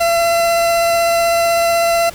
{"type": "tone with vibrato", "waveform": "40% pulse", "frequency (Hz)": 677, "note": "E5", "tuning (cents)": 46, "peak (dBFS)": -11, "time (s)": [0, 2.1], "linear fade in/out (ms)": 10, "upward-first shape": "triangle", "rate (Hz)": 16, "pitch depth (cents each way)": 10, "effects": ["pink hiss -36 dBFS RMS until 2.14 s"]}